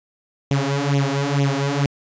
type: tone with flanger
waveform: sawtooth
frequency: 140 Hz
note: C#3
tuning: 18 cents sharp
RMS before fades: -20 dBFS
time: 0.51-1.86 s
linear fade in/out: 0 ms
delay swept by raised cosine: 0.31 to 5.21 ms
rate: 2.2 Hz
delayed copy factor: +0.85
effects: resampled to 16000 Hz